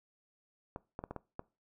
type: clicks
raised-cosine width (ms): 1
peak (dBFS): -26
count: 6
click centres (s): 0.761 / 0.991 / 1.039 / 1.11 / 1.163 / 1.394
effects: noise-tail reverb RT60 0.3 s tail -21 dB re dry

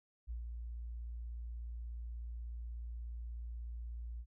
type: tone with ADSR envelope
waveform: sine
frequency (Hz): 58.27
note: A#1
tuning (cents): 0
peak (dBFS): -38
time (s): 0.27-4.26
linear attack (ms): 34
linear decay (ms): 120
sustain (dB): -3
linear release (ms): 61
effects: none

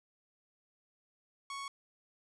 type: tone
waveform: sawtooth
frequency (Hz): 1108.7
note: C#6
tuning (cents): 0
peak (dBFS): -36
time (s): 1.5-1.68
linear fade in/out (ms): 2
effects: resampled to 22050 Hz

